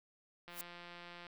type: click train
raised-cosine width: 0.3 ms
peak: -35 dBFS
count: 138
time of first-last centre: 0.48-1.267 s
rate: 174 Hz
type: noise with exponential growth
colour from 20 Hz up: blue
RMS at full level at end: -39 dBFS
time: 0.49-0.61 s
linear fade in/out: 1 ms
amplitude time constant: 26 ms
effects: none

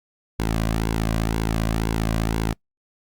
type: tone with flanger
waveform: sawtooth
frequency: 55 Hz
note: A1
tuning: in tune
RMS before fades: -23 dBFS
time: 0.39-2.53 s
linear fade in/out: 5 ms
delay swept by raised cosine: 1.6 to 2.29 ms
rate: 2 Hz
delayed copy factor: -0.55
effects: noise-tail reverb RT60 0.1 s tail -25 dB re dry + Opus 48 kbps

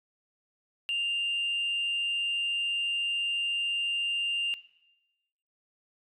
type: tone with frequency modulation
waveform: sine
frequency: 2794 Hz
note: F7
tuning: in tune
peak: -26 dBFS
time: 0.89-4.54 s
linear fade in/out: 0 ms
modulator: 170 Hz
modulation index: 0.22
effects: noise-tail reverb RT60 1.0 s tail -18 dB re dry + tanh soft clip ceiling -24 dBFS

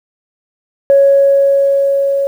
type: tone with level ramp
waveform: sine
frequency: 554.4 Hz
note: C#5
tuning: in tune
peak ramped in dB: -3 to -11 dBFS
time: 0.9-2.27 s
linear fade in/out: 0 ms
effects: tanh soft clip ceiling 0 dBFS + 7-bit

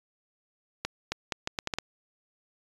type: accelerating click train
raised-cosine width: 0.2 ms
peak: -12 dBFS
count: 8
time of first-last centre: 0.85-1.786 s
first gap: 270 ms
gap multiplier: 0.75
effects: resampled to 24000 Hz

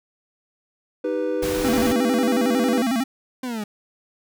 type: chord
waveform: triangle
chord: Eb augmented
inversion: none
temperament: equal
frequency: 311.1 / 392 / 493.9 Hz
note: Eb4 / G4 / B4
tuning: 0 / 0 / 0 cents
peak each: -25 / -26 / -22 dBFS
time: 1.04-2.82 s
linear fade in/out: 5 ms
type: noise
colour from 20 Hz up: pink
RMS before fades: -29 dBFS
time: 1.42-1.93 s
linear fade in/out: 10 ms
type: tone with vibrato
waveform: square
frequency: 245.9 Hz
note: B3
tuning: 7 cents flat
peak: -20 dBFS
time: 1.64-3.04 s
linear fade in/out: 10 ms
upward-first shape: square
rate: 11 Hz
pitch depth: 140 cents each way
type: exponential sweep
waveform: 40% pulse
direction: down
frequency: 262.1 to 202.8 Hz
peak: -25 dBFS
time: 3.43-3.64 s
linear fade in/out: 5 ms
effects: none

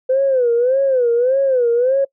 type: tone with vibrato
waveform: sine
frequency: 507 Hz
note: B4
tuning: 45 cents sharp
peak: -11 dBFS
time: 0.09-2.05 s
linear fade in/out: 10 ms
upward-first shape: sine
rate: 1.7 Hz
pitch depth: 140 cents each way
effects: noise-tail reverb RT60 0.1 s tail -25 dB re dry + tanh soft clip ceiling -7 dBFS

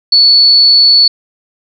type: tone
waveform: sine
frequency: 4435 Hz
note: C#8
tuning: in tune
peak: -3 dBFS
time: 0.12-1.08 s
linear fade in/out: 5 ms
effects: none

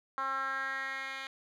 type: tone with band-pass filter sweep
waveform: 10% pulse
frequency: 268.5 Hz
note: C4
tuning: 45 cents sharp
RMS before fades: -36 dBFS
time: 0.18-1.27 s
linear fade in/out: 0 ms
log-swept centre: 1200 to 2600 Hz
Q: 4
effects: none

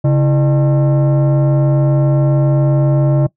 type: tone with frequency modulation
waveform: sine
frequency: 138.59 Hz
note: C#3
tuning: in tune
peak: -6 dBFS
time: 0.04-3.27 s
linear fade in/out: 10 ms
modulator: 467 Hz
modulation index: 0.58
effects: noise-tail reverb RT60 0.1 s tail -21 dB re dry + tanh soft clip ceiling -8 dBFS

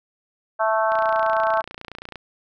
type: harmonic tone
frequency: 220 Hz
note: A3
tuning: in tune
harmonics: 3 / 4 / 5 / 6 / 7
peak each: -21 / -23 / -25 / -27 / -28 dBFS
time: 0.59-1.62 s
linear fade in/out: 20 ms
type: click train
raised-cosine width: 0.3 ms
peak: -19 dBFS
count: 37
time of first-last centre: 0.92-2.157 s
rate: 29.1 Hz
effects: none

